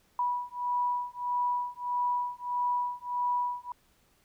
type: beating tone pair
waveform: sine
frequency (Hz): 978 / 979.6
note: B5 / B5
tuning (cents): -17 / -14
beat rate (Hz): 1.6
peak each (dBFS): -31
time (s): 0.19-3.72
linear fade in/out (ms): 2
effects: pink hiss -67 dBFS RMS until 4.24 s